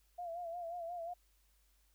sine tone with vibrato, 687 Hz, F5, 29 cents flat, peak -40 dBFS, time 0.18-1.14 s, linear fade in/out 10 ms, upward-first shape sine, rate 5.6 Hz, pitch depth 66 cents each way, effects added 50 Hz sine -70 dBFS peak until 1.94 s + white hiss -75 dBFS RMS until 1.94 s

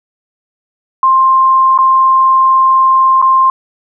sine tone with dropouts, 1054 Hz, C6, 12 cents sharp, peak -5 dBFS, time 1.03-3.5 s, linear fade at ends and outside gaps 2 ms, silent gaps 1.778-1.787 / 3.217-3.224 s, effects none

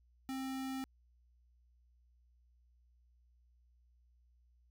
square tone, 264.7 Hz, C4, 20 cents sharp, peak -39 dBFS, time 0.29-0.84 s, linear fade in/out 0 ms, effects added 60 Hz sine -66 dBFS peak until 4.7 s

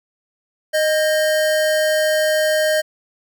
square tone pair together, 619 / 1600 Hz, D#5 / G6, -9 / +35 cents, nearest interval octave + major third, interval 1644 cents, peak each -16 / -25 dBFS, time 0.73-2.82 s, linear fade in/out 20 ms, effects none

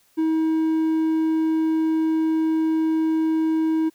triangle tone, 319 Hz, D#4, 43 cents sharp, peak -16 dBFS, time 0.17-3.9 s, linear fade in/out 20 ms, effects white hiss -61 dBFS RMS until 3.94 s

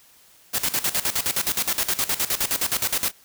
white noise with tremolo, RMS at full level -22 dBFS, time 0.53-3.12 s, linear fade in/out 20 ms, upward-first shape square, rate 9.6 Hz, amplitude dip 80%, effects white hiss -54 dBFS RMS until 3.24 s

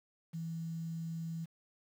sine tone with quantisation, 164.4 Hz, E3, 4 cents flat, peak -37 dBFS, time 0.33-1.46 s, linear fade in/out 20 ms, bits 10, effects none

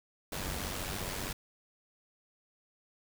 pink noise with amplitude modulation, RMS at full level -35 dBFS, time 0.32-1.33 s, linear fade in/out 5 ms, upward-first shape sine, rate 95.1 Hz, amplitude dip 55%, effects none

